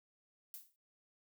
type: noise with exponential decay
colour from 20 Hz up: violet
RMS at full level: -45 dBFS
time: 0.54-0.76 s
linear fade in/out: 1 ms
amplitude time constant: 46 ms
effects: noise-tail reverb RT60 0.2 s tail -20 dB re dry